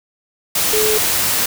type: tone in noise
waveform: sine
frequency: 430 Hz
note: A4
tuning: 40 cents flat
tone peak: -16 dBFS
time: 0.73-0.98 s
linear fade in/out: 5 ms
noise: white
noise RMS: -17 dBFS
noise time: 0.55-1.46 s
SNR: -2 dB
effects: none